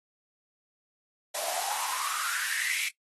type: noise with high-pass filter sweep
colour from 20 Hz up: white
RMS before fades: -31 dBFS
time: 1.34-2.89 s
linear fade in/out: 10 ms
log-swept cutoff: 590 to 2400 Hz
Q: 8.1
effects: noise-tail reverb RT60 0.1 s tail -17 dB re dry + AAC 32 kbps